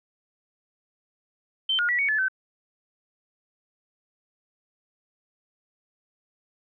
sine tone with pitch steps, 3104 / 1431 / 1944 / 2233 / 1728 / 1533 Hz, G7 / F6 / B6 / C#7 / A6 / G6, -18 / +42 / -28 / +12 / -32 / -39 cents, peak -21 dBFS, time 1.69-2.284 s, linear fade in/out 5 ms, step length 99 ms, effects none

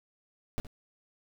brown noise with echo, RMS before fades -30 dBFS, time 0.58-0.6 s, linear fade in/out 0 ms, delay 68 ms, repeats 1, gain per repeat -14 dB, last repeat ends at 0.668 s, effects none

